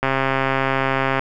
click train, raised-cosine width 0.5 ms, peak -4 dBFS, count 157, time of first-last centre 0.03-1.194 s, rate 134 Hz, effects none

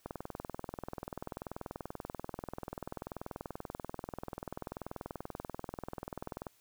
click train, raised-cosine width 1 ms, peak -25 dBFS, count 133, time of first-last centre 0.06-6.468 s, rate 20.6 Hz, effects white hiss -68 dBFS RMS until 6.6 s

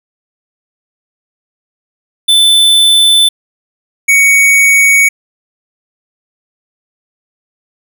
square tone pair in turn, 3520 / 2237 Hz, A7 / C#7, 0 / +15 cents, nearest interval minor sixth, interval 785 cents, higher first, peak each -5 dBFS, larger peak neither, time 2.28-3.29 / 4.08-5.09 s, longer neither, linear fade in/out 10 ms, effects none

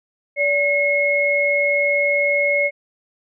sine tone pair together, 575.7 / 2169 Hz, D5 / C#7, -35 / -38 cents, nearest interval octave + major seventh, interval 2297 cents, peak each -19 / -17 dBFS, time 0.36-2.71 s, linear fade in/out 50 ms, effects none

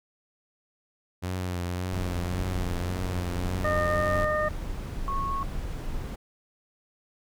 sawtooth tone with vibrato, 90 Hz, F#2, 47 cents flat, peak -25 dBFS, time 1.22-4.26 s, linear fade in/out 20 ms, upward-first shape triangle, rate 1.8 Hz, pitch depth 49 cents each way
brown noise, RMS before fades -33 dBFS, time 1.92-6.16 s, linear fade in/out 10 ms
harmonic tone, 610 Hz, D#5, 34 cents flat, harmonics 1 / 2 / 3, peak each -26 / -29 / -31 dBFS, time 3.64-4.49 s, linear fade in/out 10 ms
sine tone, 1100 Hz, C#6, 14 cents flat, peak -28 dBFS, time 5.08-5.43 s, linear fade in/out 0 ms
effects none

